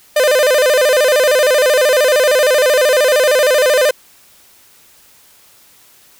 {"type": "tone with vibrato", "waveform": "45% pulse", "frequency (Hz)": 554.4, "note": "C#5", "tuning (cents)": 0, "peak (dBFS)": -9, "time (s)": [0.16, 3.91], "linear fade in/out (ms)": 5, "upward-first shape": "square", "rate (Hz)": 13, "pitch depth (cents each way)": 140, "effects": ["white hiss -47 dBFS RMS until 6.19 s"]}